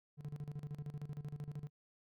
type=tone with tremolo; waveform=triangle; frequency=146.83 Hz; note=D3; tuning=in tune; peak=-38 dBFS; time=0.17-1.7 s; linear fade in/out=50 ms; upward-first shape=square; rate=13 Hz; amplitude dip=80%; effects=none